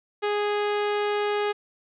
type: tone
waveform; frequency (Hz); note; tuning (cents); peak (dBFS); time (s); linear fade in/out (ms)
sawtooth; 414.2; G#4; -5; -19; 0.22-1.53; 20
effects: resampled to 8000 Hz + 10-bit